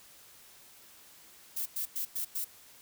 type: noise bursts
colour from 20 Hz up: violet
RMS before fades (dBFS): -34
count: 5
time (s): 1.56-2.447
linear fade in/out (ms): 10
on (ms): 99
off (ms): 98
effects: white hiss -56 dBFS RMS until 2.81 s